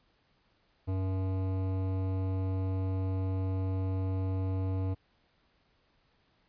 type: tone with hard clipping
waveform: sine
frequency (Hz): 94.5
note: F#2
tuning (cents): +37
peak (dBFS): -31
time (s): 0.87-4.95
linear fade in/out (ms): 20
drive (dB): 15
effects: pink hiss -70 dBFS RMS until 6.48 s + resampled to 11025 Hz